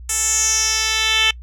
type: tone with band-pass filter sweep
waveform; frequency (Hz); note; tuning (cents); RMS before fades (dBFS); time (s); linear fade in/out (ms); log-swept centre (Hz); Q
10% pulse; 440; A4; 0; -18; 0.09-1.31; 5; 8500 to 3200; 3.8
effects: noise-tail reverb RT60 0.1 s tail -24 dB re dry + added 60 Hz sine -33 dBFS peak until 1.42 s